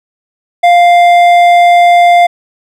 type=tone with hard clipping; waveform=triangle; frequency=699 Hz; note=F5; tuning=1 cent sharp; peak=-4 dBFS; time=0.63-2.27 s; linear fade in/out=10 ms; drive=12 dB; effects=none